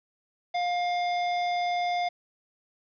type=tone; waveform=square; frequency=707 Hz; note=F5; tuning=21 cents sharp; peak=-26 dBFS; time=0.54-2.09 s; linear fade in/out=10 ms; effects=resampled to 11025 Hz + 9-bit